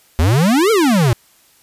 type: exponential two-way sweep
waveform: square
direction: up then down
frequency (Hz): 74 to 469 to 110.7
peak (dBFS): -11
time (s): 0.19-1.13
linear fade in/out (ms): 0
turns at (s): 0.71
effects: white hiss -52 dBFS RMS until 1.62 s + resampled to 32000 Hz